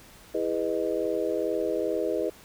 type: chord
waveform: sine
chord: E major seventh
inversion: none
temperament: just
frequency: 329.6 / 412 / 494.4 / 618.1 Hz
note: E4 / G#4 / B4 / D#5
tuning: 0 / -14 / +2 / -12 cents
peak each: -31 / -30 / -30 / -31 dBFS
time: 0.34-2.3 s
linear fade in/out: 10 ms
effects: pink hiss -51 dBFS RMS until 2.44 s